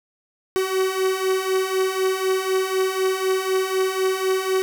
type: beating tone pair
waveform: 45% pulse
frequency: 375.3 / 379.3 Hz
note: F#4 / F#4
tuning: +25 / +43 cents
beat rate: 4 Hz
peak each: -25 / -21 dBFS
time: 0.56-4.62 s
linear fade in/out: 0 ms
effects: none